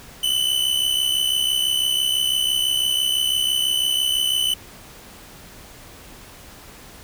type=tone pair together; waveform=45% pulse; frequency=2981 / 3047 Hz; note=F#7 / G7; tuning=+12 / -50 cents; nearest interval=unison; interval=38 cents; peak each=-20 / -22 dBFS; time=0.23-4.54 s; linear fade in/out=5 ms; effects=pink hiss -43 dBFS RMS until 7.03 s